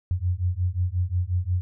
sine beating tone pair, 87.31 / 92.91 Hz, F2 / F#2, 0 / +8 cents, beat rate 5.6 Hz, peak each -25 dBFS, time 0.11-1.61 s, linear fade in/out 0 ms, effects none

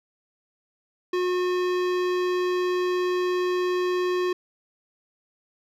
sine tone with hard clipping, 361.7 Hz, F#4, 39 cents flat, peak -24 dBFS, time 1.13-4.33 s, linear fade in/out 5 ms, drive 18 dB, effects none

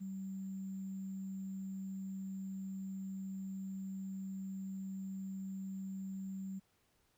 sine tone with sample-and-hold, 191.9 Hz, G3, 37 cents flat, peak -40 dBFS, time 0-6.6 s, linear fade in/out 20 ms, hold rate 7350 Hz, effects pink hiss -75 dBFS RMS until 7.17 s

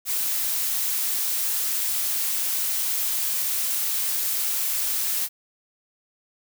blue noise, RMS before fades -25 dBFS, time 0.05-5.29 s, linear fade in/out 50 ms, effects none

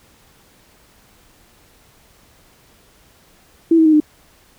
sine tone with pitch steps, 330.1 / 320.9 / 311.9 / 303.2 Hz, E4 / E4 / D#4 / D#4, +2 / -46 / +4 / -45 cents, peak -8 dBFS, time 3.71-4.002 s, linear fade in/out 5 ms, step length 73 ms, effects pink hiss -52 dBFS RMS until 4.58 s

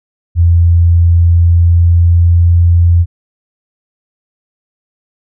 sine tone with pitch glide, 85.2 to 85.89 Hz, F2 to F2, -42 to -28 cents, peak -4 dBFS, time 0.35-3.06 s, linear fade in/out 50 ms, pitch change +14 cents, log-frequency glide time 1.26-2.48 s, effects none

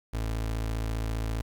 30% pulse tone, 55 Hz, A1, in tune, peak -26 dBFS, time 0.13-1.42 s, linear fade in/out 10 ms, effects 10-bit

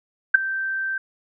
sine tone with ADSR envelope, 1561 Hz, G6, 8 cents flat, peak -5 dBFS, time 0.34-0.98 s, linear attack 9 ms, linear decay 10 ms, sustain -18 dB, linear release 4 ms, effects none

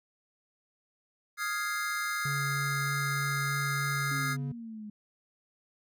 square chord, F minor seventh, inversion third, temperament equal, 1244.5 / 1396.9 / 1661.2 / 2093 Hz, Eb6 / F6 / Ab6 / C7, 0 / 0 / 0 / 0 cents, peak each -37 dBFS, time 1.37-4.37 s, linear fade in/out 50 ms
triangle tone with vibrato, 140.3 Hz, C#3, 21 cents sharp, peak -30 dBFS, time 2.25-4.52 s, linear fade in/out 5 ms, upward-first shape sine, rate 3.2 Hz, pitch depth 8 cents each way
sine exponential sweep, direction down, 277.2 to 207.7 Hz, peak -39 dBFS, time 4.11-4.9 s, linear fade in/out 5 ms
effects none

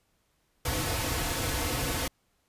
pink noise with comb filter, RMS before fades -30 dBFS, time 0.65-2.08 s, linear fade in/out 5 ms, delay 5 ms, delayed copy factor -0.7, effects pink hiss -72 dBFS RMS until 2.48 s + resampled to 32000 Hz

